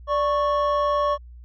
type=tone pair together; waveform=triangle; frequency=586.1 / 1105 Hz; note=D5 / C#6; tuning=-4 / -6 cents; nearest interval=major seventh; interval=1098 cents; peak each=-20 dBFS; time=0.07-1.18 s; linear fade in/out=50 ms; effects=added 60 Hz sine -40 dBFS peak until 1.44 s + resampled to 16000 Hz